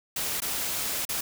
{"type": "noise with dropouts", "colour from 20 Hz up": "white", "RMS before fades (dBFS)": -30, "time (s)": [0.16, 1.21], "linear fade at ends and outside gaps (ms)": 5, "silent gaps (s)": [[0.404, 0.419], [1.052, 1.09]], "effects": []}